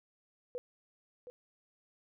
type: tone with echo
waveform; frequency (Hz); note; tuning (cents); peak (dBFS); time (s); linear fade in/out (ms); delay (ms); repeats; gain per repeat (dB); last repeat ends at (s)
sine; 493.9; B4; 0; -36; 0.55-0.58; 0; 720; 1; -9; 1.3
effects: none